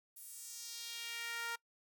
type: tone with high-pass filter sweep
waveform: sawtooth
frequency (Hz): 466.2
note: A#4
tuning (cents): 0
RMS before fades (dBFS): -45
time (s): 0.16-1.56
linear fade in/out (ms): 10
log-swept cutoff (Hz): 12000 to 1200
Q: 1.6
effects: noise-tail reverb RT60 0.1 s tail -23 dB re dry